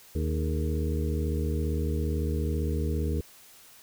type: harmonic tone with a mistuned harmonic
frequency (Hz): 77.78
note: D#2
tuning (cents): 0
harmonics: 1 / 2 / 3 / 4 / 5 / 6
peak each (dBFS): -27 / -34 / -36 / -37 / -37 / -38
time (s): 0.15-3.21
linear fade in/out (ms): 5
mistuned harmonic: 5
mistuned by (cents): +100
effects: white hiss -53 dBFS RMS until 3.82 s